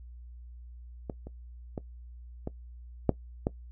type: clicks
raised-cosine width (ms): 2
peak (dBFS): -20 / -29 / -20 / -20 / -8 / -13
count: 6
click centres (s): 1.098 / 1.27 / 1.778 / 2.474 / 3.093 / 3.469
effects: noise-tail reverb RT60 0.1 s tail -19 dB re dry + added 60 Hz sine -44 dBFS peak until 3.71 s